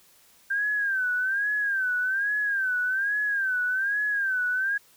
sine tone with vibrato, 1580 Hz, G6, 13 cents sharp, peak -23 dBFS, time 0.5-4.78 s, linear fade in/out 10 ms, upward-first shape sine, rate 1.2 Hz, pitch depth 120 cents each way, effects white hiss -58 dBFS RMS until 4.96 s

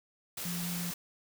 sine tone in noise, 174.61 Hz, F3, in tune, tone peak -35 dBFS, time 0.45-0.91 s, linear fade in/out 5 ms, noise white, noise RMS -39 dBFS, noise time 0.37-0.94 s, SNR +1 dB, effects none

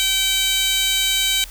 15% pulse tone with high-pass filter, 770 Hz, G5, 31 cents flat, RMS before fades -19 dBFS, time 0-1.44 s, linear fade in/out 0 ms, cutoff 3600 Hz, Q 1.7, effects added 41 Hz sine -36 dBFS peak until 1.5 s + white hiss -42 dBFS RMS until 1.5 s

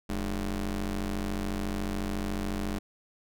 25% pulse ring-modulated tone, 94 Hz, F#2, 28 cents sharp, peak -23 dBFS, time 0.09-2.79 s, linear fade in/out 10 ms, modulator 114 Hz, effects none

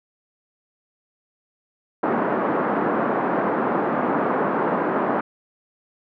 pink band-pass noise, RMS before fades -22 dBFS, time 2.03-5.21 s, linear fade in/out 5 ms, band 210 to 1400 Hz, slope 24 dB/octave, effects none

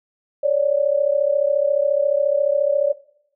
sine tone pair together, 554.4 / 588.7 Hz, C#5 / D5, 0 / +4 cents, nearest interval minor second, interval 104 cents, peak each -18 dBFS, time 0.43-2.93 s, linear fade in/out 10 ms, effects noise-tail reverb RT60 0.7 s tail -19 dB re dry

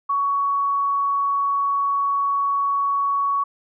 sine tone, 1120 Hz, C#6, 18 cents sharp, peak -18 dBFS, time 0.09-3.44 s, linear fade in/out 10 ms, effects none

